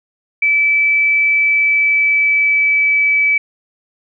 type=tone with pitch glide; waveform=sine; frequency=2310 to 2297 Hz; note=D7 to D7; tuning=-29 to -39 cents; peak=-10 dBFS; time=0.42-3.38 s; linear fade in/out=5 ms; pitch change=-10 cents; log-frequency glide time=1.3-3.18 s; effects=none